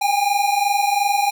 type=tone pair together; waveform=square; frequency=795 / 817.8 Hz; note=G5 / G#5; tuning=+24 / -27 cents; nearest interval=unison; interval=49 cents; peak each=-21 / -19 dBFS; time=0.01-1.31 s; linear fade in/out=10 ms; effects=none